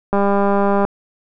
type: click train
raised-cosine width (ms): 1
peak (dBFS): -4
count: 145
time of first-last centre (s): 0.13-0.85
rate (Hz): 200
effects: none